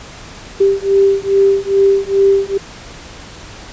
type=beating tone pair; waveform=sine; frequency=392 / 394.4 Hz; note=G4 / G4; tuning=0 / +11 cents; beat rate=2.4 Hz; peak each=-12 dBFS; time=0.6-2.58 s; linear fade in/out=10 ms; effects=pink hiss -34 dBFS RMS until 3.72 s + resampled to 16000 Hz